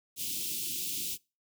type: band-stop noise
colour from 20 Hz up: white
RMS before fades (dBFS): -35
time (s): 0.16-1.18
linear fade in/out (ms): 50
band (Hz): 380 to 2600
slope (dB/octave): 48
effects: noise-tail reverb RT60 0.3 s tail -25 dB re dry + high-pass 100 Hz 12 dB/octave